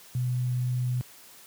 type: tone with sample-and-hold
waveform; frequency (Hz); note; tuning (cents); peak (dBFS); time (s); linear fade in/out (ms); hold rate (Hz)
sine; 124.9; B2; +20; -24; 0.15-1.01; 0; 11025
effects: white hiss -51 dBFS RMS until 1.46 s + high-pass 80 Hz 12 dB/octave